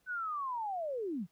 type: linear sweep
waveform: sine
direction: down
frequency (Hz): 1520 to 150.4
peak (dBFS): -34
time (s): 0.06-1.27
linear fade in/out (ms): 50
effects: pink hiss -74 dBFS RMS until 1.31 s